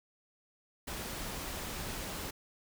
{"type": "noise", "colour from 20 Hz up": "pink", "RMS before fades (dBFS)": -40, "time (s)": [0.87, 2.31], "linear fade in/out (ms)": 10, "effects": []}